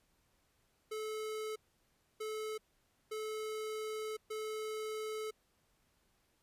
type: tone bursts at uneven times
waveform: square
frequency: 433 Hz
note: A4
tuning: 28 cents flat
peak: -39 dBFS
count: 4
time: 0.91-1.56 / 2.2-2.58 / 3.11-4.17 / 4.3-5.31 s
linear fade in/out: 10 ms
effects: pink hiss -75 dBFS RMS until 6.42 s + resampled to 32000 Hz